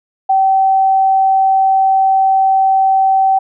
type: tone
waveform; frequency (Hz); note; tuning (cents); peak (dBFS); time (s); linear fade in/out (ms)
sine; 770; G5; -31; -8; 0.29-3.39; 10
effects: none